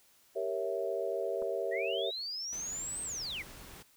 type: chord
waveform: sine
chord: G diminished seventh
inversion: none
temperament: equal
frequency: 392 / 466.2 / 554.4 / 659.3 Hz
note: G4 / Bb4 / Db5 / Fb5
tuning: 0 / 0 / 0 / 0 cents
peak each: -37 dBFS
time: 0.35-2.11 s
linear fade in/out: 20 ms
type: clicks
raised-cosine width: 1 ms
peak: -35 dBFS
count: 2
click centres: 1.42 / 1.424 s
type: linear two-way sweep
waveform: sine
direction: up then down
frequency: 1822 to 8372 to 1822 Hz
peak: -36 dBFS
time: 1.71-3.43 s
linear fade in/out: 20 ms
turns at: 3.02 s
type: noise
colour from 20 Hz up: pink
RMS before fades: -50 dBFS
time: 2.52-3.83 s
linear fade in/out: 10 ms
effects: white hiss -65 dBFS RMS until 3.96 s